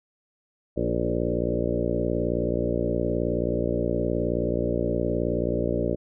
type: harmonic tone with a mistuned harmonic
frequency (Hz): 59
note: A#1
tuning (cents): +22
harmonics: 1 / 2 / 3 / 4 / 5 / 6 / 7 / 8 / 9 / 10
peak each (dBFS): -32 / -32 / -32 / -32 / -32 / -32 / -32 / -32 / -32 / -32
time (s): 0.76-5.96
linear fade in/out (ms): 20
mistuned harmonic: 6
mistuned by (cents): -22
effects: none